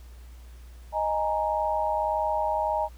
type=chord; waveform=sine; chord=D# suspended fourth; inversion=none; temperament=equal; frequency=622.3 / 830.6 / 932.3 Hz; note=D#5 / G#5 / A#5; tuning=0 / 0 / 0 cents; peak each=-28 dBFS; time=0.92-2.89 s; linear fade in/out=50 ms; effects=added 60 Hz sine -43 dBFS peak until 2.97 s + pink hiss -58 dBFS RMS until 2.97 s